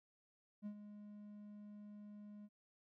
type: tone with ADSR envelope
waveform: triangle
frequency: 207.7 Hz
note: G#3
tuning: in tune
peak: -40 dBFS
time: 0.62-2.49 s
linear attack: 42 ms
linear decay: 77 ms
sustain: -10 dB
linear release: 44 ms
effects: none